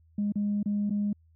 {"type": "tone with dropouts", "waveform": "sine", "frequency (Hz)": 205.6, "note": "G#3", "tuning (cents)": -17, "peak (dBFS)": -24, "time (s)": [0.18, 1.13], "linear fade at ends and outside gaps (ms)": 5, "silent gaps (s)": [[0.322, 0.356], [0.63, 0.658], [0.897, 0.905]], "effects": ["tanh soft clip ceiling -21 dBFS", "added 81 Hz sine -58 dBFS peak until 1.35 s"]}